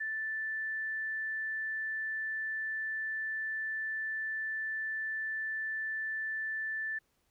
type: tone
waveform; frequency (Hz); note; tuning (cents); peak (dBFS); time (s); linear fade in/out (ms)
sine; 1760; A6; 0; -33; 0-6.99; 10
effects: pink hiss -75 dBFS RMS until 7.3 s